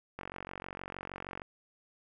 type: click train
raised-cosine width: 0.5 ms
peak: -25 dBFS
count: 58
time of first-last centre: 0.19-1.418 s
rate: 46.4 Hz
effects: none